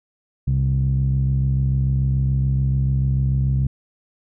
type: tone with low-pass filter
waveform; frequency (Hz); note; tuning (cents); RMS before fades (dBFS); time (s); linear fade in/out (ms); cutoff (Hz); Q
sawtooth; 66.9; C2; +39; -19; 0.47-3.67; 5; 150; 5.3
effects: none